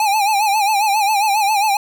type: tone with vibrato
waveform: square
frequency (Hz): 830.6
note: G#5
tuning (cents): 0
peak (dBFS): -14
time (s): 0-1.77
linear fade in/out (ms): 2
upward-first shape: sine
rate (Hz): 7.4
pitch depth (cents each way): 100
effects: none